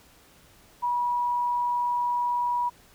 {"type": "tone", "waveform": "sine", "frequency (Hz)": 969, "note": "B5", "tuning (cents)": -33, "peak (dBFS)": -23, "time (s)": [0.82, 2.7], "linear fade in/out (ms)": 20, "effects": ["pink hiss -56 dBFS RMS until 2.94 s"]}